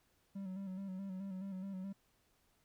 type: tone with vibrato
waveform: triangle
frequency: 191.3 Hz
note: G3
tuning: 42 cents flat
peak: -39 dBFS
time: 0.35-1.93 s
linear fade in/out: 10 ms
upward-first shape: square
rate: 4.7 Hz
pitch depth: 45 cents each way
effects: pink hiss -75 dBFS RMS until 2.64 s